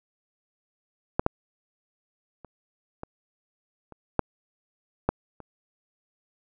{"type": "clicks", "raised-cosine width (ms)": 1, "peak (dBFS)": [-7, -6, -29, -21, -30, -6, -7, -28], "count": 8, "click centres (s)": [1.195, 1.264, 2.447, 3.034, 3.923, 4.193, 5.09, 5.403], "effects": []}